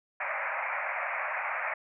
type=band-pass noise; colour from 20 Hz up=white; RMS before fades=-33 dBFS; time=0.2-1.74 s; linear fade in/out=5 ms; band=550 to 2400 Hz; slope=96 dB/octave; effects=none